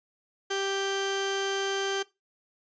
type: tone pair together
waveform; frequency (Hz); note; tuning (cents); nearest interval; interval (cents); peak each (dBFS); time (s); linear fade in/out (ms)
sawtooth; 392 / 1568; G4 / G6; 0 / 0; 2 octaves; 2400; -25 / -27; 0.5-2.03; 10
effects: noise-tail reverb RT60 0.2 s tail -18 dB re dry + resampled to 16000 Hz